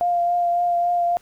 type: tone with vibrato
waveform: sine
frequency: 698.5 Hz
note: F5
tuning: in tune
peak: -17 dBFS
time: 0.01-1.17 s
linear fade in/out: 0 ms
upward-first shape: triangle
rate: 3.6 Hz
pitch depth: 19 cents each way
effects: pink hiss -55 dBFS RMS until 1.21 s